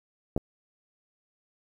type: clicks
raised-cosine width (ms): 2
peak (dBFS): -12 / -20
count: 2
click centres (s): 0.364 / 0.377
effects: 9-bit